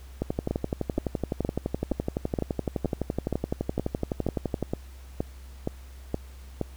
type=two click trains; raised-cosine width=2 ms; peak=-13 / -13 dBFS; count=14 / 53; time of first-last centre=0.51-6.613 / 0.22-4.627 s; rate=2.13 / 11.8 Hz; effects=added 65 Hz sine -42 dBFS peak until 6.76 s + pink hiss -55 dBFS RMS until 6.76 s